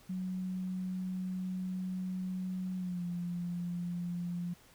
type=tone with pitch glide; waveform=sine; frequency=185 to 174.82 Hz; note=F#3 to F3; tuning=0 to +2 cents; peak=-34 dBFS; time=0.09-4.54 s; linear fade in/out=10 ms; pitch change=-98 cents; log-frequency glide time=2.76-3.04 s; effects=pink hiss -61 dBFS RMS until 4.74 s